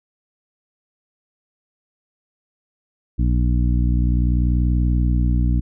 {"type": "harmonic tone", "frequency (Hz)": 60.5, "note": "B1", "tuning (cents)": -35, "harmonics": [1, 2, 3, 4, 5], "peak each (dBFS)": [-16, -22, -26, -28, -30], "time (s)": [3.18, 5.61], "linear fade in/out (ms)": 20, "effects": []}